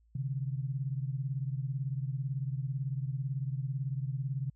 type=beating tone pair; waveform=sine; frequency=130.81 / 148.81 Hz; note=C3 / D3; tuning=0 / +23 cents; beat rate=18 Hz; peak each=-33 / -37 dBFS; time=0.15-4.5 s; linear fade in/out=5 ms; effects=added 56 Hz sine -63 dBFS peak until 4.55 s